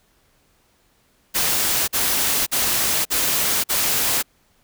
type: noise bursts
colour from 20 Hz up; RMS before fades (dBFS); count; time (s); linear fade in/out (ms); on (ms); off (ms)
white; -20; 5; 1.34-4.228; 20; 540; 47
effects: pink hiss -61 dBFS RMS until 4.63 s